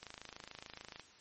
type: click train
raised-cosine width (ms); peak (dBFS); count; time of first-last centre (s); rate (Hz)
0.2; -29; 27; 0.03-0.997; 26.9
effects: white hiss -61 dBFS RMS until 1.2 s + MP3 32 kbps